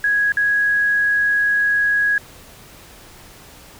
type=tone with dropouts; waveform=sine; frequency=1661.2 Hz; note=G#6; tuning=in tune; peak=-14 dBFS; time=0.04-2.18 s; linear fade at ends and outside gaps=2 ms; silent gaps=0.321-0.37 s; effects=pink hiss -43 dBFS RMS until 3.79 s